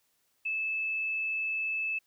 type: tone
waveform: sine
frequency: 2617 Hz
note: E7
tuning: 13 cents flat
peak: -29 dBFS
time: 0.45-1.99 s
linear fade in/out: 10 ms
effects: white hiss -73 dBFS RMS until 2.06 s